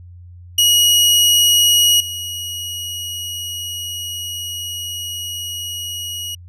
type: tone with level steps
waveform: sawtooth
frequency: 2901 Hz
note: F#7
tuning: 35 cents flat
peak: -7 / -21 dBFS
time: 0.58-6.35 s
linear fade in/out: 5 ms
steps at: 2 s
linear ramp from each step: 5 ms
effects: added 88 Hz sine -36 dBFS peak until 6.48 s + resampled to 32000 Hz